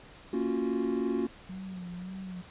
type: chord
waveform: triangle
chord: Gb major seventh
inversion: first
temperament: just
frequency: 231.2 / 277.5 / 346.9 / 370 Hz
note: Bb3 / Db4 / F4 / Gb4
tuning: -14 / +2 / -12 / 0 cents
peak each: -31 dBFS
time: 0.33-1.27 s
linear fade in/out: 5 ms
type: tone with vibrato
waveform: sine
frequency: 183.2 Hz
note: F#3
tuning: 17 cents flat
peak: -37 dBFS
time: 1.49-2.42 s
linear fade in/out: 10 ms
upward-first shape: sine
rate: 1.8 Hz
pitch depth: 70 cents each way
effects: pink hiss -52 dBFS RMS until 2.5 s + resampled to 8000 Hz